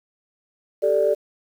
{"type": "chord", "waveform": "sine", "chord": "G suspended second", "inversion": "none", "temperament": "equal", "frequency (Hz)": [392, 440, 587.3], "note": ["G4", "A4", "D5"], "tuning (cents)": [0, 0, 0], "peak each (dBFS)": [-23, -21, -18], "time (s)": [0.82, 1.15], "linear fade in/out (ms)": 20, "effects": ["tanh soft clip ceiling -7 dBFS", "8-bit"]}